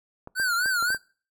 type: clicks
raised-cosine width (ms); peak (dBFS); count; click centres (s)
1; -25; 6; 0.274 / 0.399 / 0.659 / 0.826 / 0.904 / 0.947
type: tone with vibrato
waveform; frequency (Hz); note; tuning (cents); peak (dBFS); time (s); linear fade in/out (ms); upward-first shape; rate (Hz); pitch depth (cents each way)
square; 1469; F#6; -13; -23; 0.35-0.98; 50; triangle; 3.8; 140
effects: noise-tail reverb RT60 0.4 s tail -24 dB re dry